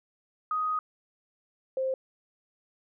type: tone pair in turn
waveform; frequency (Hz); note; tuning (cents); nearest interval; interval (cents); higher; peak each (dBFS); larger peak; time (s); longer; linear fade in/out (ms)
sine; 1250 / 525.6; D#6 / C5; +8 / +8; octave + minor third; 1500; first; -26; neither; 0.51-0.79 / 1.77-1.94; first; 2
effects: none